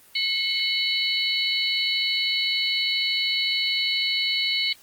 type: tone cluster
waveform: sine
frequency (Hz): 2176 / 2997 / 3929 / 4387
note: C#7 / F#7 / B7 / C#8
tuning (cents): -33 / +22 / -10 / -19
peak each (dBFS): -27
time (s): 0.15-4.73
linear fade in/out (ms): 5
effects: white hiss -53 dBFS RMS until 4.82 s + Opus 24 kbps